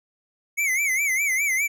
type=tone with vibrato; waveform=square; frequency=2177 Hz; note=C#7; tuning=32 cents flat; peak=-21 dBFS; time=0.57-1.68 s; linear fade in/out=20 ms; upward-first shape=sine; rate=4.9 Hz; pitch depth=130 cents each way; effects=none